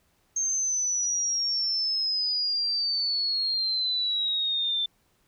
sine exponential sweep, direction down, 6400 to 3538 Hz, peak -24 dBFS, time 0.36-4.86 s, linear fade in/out 5 ms, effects pink hiss -68 dBFS RMS until 5.27 s

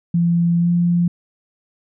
sine tone with pitch glide, 170.8 to 173.38 Hz, F3 to F3, -38 to -12 cents, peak -13 dBFS, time 0.14-1.08 s, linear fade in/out 5 ms, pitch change +26 cents, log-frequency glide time 0.59-0.69 s, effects none

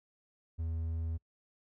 triangle tone, 81.7 Hz, E2, 15 cents flat, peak -31 dBFS, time 0.58-1.18 s, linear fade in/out 20 ms, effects noise-tail reverb RT60 0.1 s tail -25 dB re dry

